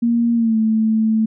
sine tone with pitch glide, 234.5 to 220.1 Hz, A#3 to A3, +11 to +1 cents, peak -13 dBFS, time 0.02-1.26 s, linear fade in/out 10 ms, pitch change -110 cents, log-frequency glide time 0.34-0.57 s, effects none

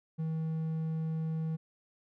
triangle tone, 160 Hz, D#3, 49 cents sharp, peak -29 dBFS, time 0.18-1.57 s, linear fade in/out 20 ms, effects none

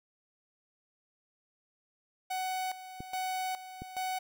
45% pulse tone with tremolo, 747 Hz, F#5, 16 cents sharp, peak -32 dBFS, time 2.3-4.19 s, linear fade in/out 10 ms, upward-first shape square, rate 1.2 Hz, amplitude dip 75%
clicks, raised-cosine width 3 ms, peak -28 dBFS, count 2, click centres 3.005 / 3.82 s
effects none

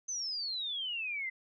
sine exponential sweep, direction down, 6272 to 2023 Hz, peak -34 dBFS, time 0.08-1.3 s, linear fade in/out 10 ms, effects none

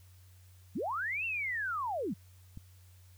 sine linear two-way sweep, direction up then down, 147.8 to 2751 to 147.8 Hz, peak -32 dBFS, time 0.75-2.14 s, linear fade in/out 10 ms, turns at 1.25 s
click, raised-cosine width 5 ms, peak -33 dBFS, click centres 2.574 s
effects added 91 Hz sine -55 dBFS peak until 3.17 s + white hiss -66 dBFS RMS until 3.17 s

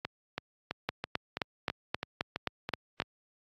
two click trains, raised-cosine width 0.3 ms, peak -13 / -17 dBFS, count 9 / 10, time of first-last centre 0.89-3.001 / 0.05-3.02 s, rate 3.79 / 3.03 Hz, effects high-pass 80 Hz 12 dB/octave + AAC 32 kbps

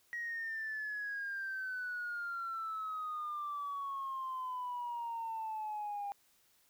sine exponential sweep, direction down, 1904 to 802 Hz, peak -36 dBFS, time 0.13-6.12 s, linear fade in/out 0 ms, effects tanh soft clip ceiling -33 dBFS + white hiss -70 dBFS RMS until 6.69 s

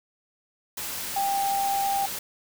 sine tone in noise, 792 Hz, G5, 18 cents sharp, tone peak -23 dBFS, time 1.16-2.06 s, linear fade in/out 5 ms, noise white, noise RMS -33 dBFS, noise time 0.77-2.19 s, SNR +7 dB, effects none

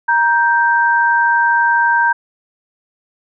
sine tone pair together, 939.9 / 1568 Hz, A#5 / G6, +14 / 0 cents, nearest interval major sixth, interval 886 cents, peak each -13 dBFS, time 0.08-2.13 s, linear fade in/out 10 ms, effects none

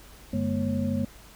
sine tone cluster, 95.8 / 145.4 / 207.9 / 240.2 / 547 Hz, G2 / D3 / G#3 / B3 / C#5, -39 / -17 / +2 / -48 / -23 cents, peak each -31 / -36 / -29 / -28 / -36 dBFS, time 0.33-1.05 s, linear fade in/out 5 ms, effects added 50 Hz sine -51 dBFS peak until 1.35 s + pink hiss -51 dBFS RMS until 1.35 s

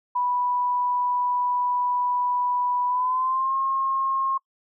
sine tone with pitch glide, 985 to 1074.2 Hz, B5 to C6, -5 to +45 cents, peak -21 dBFS, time 0.15-4.38 s, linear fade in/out 10 ms, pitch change +150 cents, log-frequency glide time 2.87-3.55 s, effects noise-tail reverb RT60 0.1 s tail -25 dB re dry

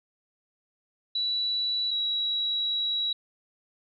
sine tone pair in turn, 3939 / 3885 Hz, B7 / B7, -5 / -29 cents, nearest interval unison, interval 24 cents, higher first, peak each -25 dBFS, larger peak neither, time 1.15-1.91 / 1.91-3.13 s, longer second, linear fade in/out 5 ms, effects none

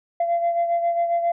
sine beating tone pair, 684 / 691.4 Hz, F5 / F5, -36 / -18 cents, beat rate 7.4 Hz, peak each -18 / -26 dBFS, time 0.2-1.32 s, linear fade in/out 5 ms, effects tanh soft clip ceiling -15 dBFS

